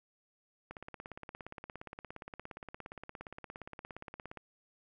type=click train; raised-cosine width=0.5 ms; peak=-29 dBFS; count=64; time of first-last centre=0.71-4.373 s; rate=17.2 Hz; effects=none